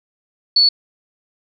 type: tone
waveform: sine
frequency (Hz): 4435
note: C#8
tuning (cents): 0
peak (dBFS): -9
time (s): 0.56-0.69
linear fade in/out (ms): 5
effects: none